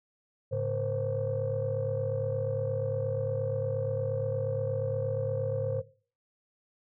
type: tone cluster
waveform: sine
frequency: 108.1 / 142.2 / 479.5 / 528 Hz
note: A2 / C#3 / A#4 / C5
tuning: -30 / +45 / +49 / +16 cents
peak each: -32 / -36 / -36 / -31 dBFS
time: 0.51-5.82 s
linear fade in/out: 20 ms
effects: noise-tail reverb RT60 0.4 s tail -18 dB re dry + tanh soft clip ceiling -21 dBFS

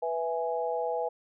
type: chord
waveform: sine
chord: E major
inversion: second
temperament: equal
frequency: 493.9 / 659.3 / 830.6 Hz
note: B4 / E5 / G#5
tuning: 0 / 0 / 0 cents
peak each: -31 / -33 / -33 dBFS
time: 0.02-1.09 s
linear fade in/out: 10 ms
effects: none

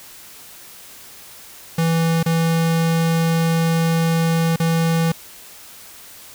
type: tone with dropouts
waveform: square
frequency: 164.81 Hz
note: E3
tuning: in tune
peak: -16 dBFS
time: 1.78-5.12 s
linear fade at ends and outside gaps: 5 ms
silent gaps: 2.23-2.26 / 4.561-4.599 s
effects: white hiss -41 dBFS RMS until 6.34 s

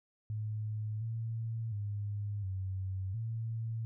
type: tone with pitch steps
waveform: sine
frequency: 107.5 / 113.4 / 102.8 / 94.9 / 113.2 Hz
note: A2 / A#2 / G#2 / F#2 / A2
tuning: -40 / -47 / -17 / +44 / +50 cents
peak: -34 dBFS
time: 0.3-3.85 s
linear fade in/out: 0 ms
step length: 710 ms
effects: none

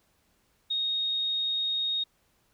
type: tone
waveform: sine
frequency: 3729 Hz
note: A#7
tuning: in tune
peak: -26 dBFS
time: 0.7-2.04 s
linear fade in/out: 10 ms
effects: pink hiss -69 dBFS RMS until 2.53 s

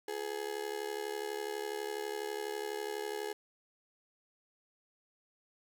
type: tone with amplitude modulation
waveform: 35% pulse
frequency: 419.9 Hz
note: G#4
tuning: 19 cents sharp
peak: -31 dBFS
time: 0.08-3.33 s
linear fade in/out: 5 ms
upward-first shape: sine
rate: 72.1 Hz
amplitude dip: 85%
effects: none

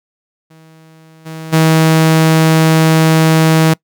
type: tone with level steps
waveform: sawtooth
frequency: 160 Hz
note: D#3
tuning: 49 cents sharp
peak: -36 / -21 / -3 dBFS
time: 0.5-3.74 s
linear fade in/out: 10 ms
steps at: 1.25 / 1.52 s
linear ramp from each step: 20 ms
effects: noise-tail reverb RT60 0.1 s tail -24 dB re dry

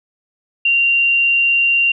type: tone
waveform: sine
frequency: 2768 Hz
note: F7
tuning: 16 cents flat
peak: -11 dBFS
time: 0.65-1.92 s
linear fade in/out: 5 ms
effects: none

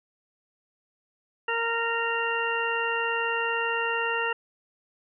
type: harmonic tone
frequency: 462.3 Hz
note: A#4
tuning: 14 cents flat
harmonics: 1 / 2 / 3 / 4 / 6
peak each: -31 / -31 / -31 / -31 / -31 dBFS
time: 1.48-4.33 s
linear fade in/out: 5 ms
effects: none

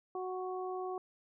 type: harmonic tone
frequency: 369.8 Hz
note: F#4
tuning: 1 cent flat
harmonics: 1 / 2 / 3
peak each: -38 / -41 / -45 dBFS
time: 0.15-0.98 s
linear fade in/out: 2 ms
effects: none

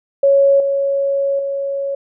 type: tone with level steps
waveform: sine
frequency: 554.4 Hz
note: C#5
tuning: in tune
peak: -8 / -14 / -18 dBFS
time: 0.23-1.95 s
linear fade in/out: 5 ms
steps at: 0.6 / 1.39 s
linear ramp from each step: 2 ms
effects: none

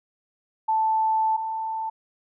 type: tone pair in turn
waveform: sine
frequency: 880 / 886.6 Hz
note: A5 / A5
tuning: 0 / +13 cents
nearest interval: unison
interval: 13 cents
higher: second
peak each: -19 / -26 dBFS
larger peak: first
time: 0.68-1.37 / 1.37-1.9 s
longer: first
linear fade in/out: 10 ms
effects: none

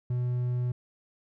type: tone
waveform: triangle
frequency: 123.47 Hz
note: B2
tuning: in tune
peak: -24 dBFS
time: 0.1-0.72 s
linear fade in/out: 5 ms
effects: none

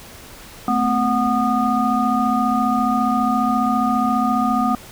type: tone cluster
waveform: sine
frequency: 220.3 / 255 / 736 / 1227 Hz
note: A3 / C4 / F#5 / D#6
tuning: +2 / -44 / -9 / -25 cents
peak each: -21 dBFS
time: 0.68-4.75 s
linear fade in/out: 2 ms
effects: pink hiss -40 dBFS RMS until 4.91 s

